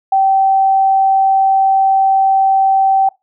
sine tone, 774 Hz, G5, 22 cents flat, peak -8 dBFS, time 0.12-3.09 s, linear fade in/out 5 ms, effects noise-tail reverb RT60 0.2 s tail -22 dB re dry

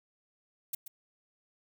violet noise with echo, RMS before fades -34 dBFS, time 0.73-0.75 s, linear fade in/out 5 ms, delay 130 ms, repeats 1, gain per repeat -10 dB, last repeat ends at 0.88 s, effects none

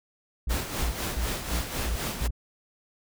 triangle tone bursts, 57.9 Hz, A#1, 11 cents flat, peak -23 dBFS, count 6, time 0.47-2.308 s, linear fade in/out 5 ms, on 98 ms, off 250 ms
pink noise with tremolo, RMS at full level -30 dBFS, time 0.49-2.28 s, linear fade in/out 20 ms, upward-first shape sine, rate 4 Hz, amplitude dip 55%
effects none

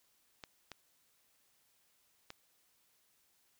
clicks, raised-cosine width 0.2 ms, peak -28 dBFS, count 3, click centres 0.438 / 0.717 / 2.304 s, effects white hiss -73 dBFS RMS until 3.59 s

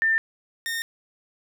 sine / sawtooth tone pair in turn, 1794 / 1832.8 Hz, A6 / A#6, +33 / -30 cents, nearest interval unison, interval 37 cents, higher second, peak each -18 / -23 dBFS, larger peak first, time 0.02-0.18 / 0.66-0.82 s, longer neither, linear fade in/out 0 ms, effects none

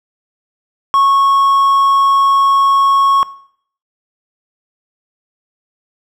triangle tone, 1100 Hz, C#6, 14 cents flat, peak -6 dBFS, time 0.94-3.23 s, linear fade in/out 0 ms, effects noise-tail reverb RT60 0.6 s tail -19 dB re dry

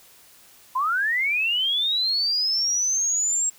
sine linear sweep, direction up, 982 to 7600 Hz, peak -20 dBFS, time 0.75-3.5 s, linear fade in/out 10 ms, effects white hiss -52 dBFS RMS until 3.58 s

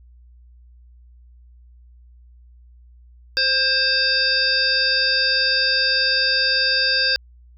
harmonic tone with a mistuned harmonic, 525 Hz, C5, 6 cents sharp, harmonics 1 / 3 / 5 / 7 / 9 / 10, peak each -30 / -21 / -27 / -27 / -19 / -27 dBFS, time 3.37-7.16 s, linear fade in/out 0 ms, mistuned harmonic 3, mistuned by +20 cents, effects added 60 Hz sine -45 dBFS peak until 7.57 s

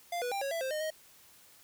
square tone with pitch steps, 695 / 489.8 / 792 / 551 / 665 / 526 / 613 / 627 Hz, F5 / B4 / G5 / C#5 / E5 / C5 / D#5 / D#5, -9 / -14 / +18 / -11 / +15 / +9 / -26 / +13 cents, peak -33 dBFS, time 0.12-0.904 s, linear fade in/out 5 ms, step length 98 ms, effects white hiss -59 dBFS RMS until 1.63 s

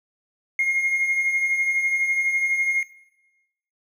triangle tone with tremolo, 2140 Hz, C7, 38 cents sharp, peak -13 dBFS, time 0.59-2.83 s, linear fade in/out 2 ms, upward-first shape triangle, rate 12 Hz, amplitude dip 60%, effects noise-tail reverb RT60 1.0 s tail -19 dB re dry + tanh soft clip ceiling -15 dBFS

